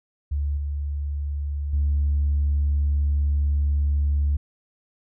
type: tone with level steps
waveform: sine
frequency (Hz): 72.1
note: D2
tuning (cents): -31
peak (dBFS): -21 / -24 / -17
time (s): 0.31-4.37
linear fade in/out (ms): 10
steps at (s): 0.57 / 1.73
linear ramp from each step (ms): 5
effects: tanh soft clip ceiling -15 dBFS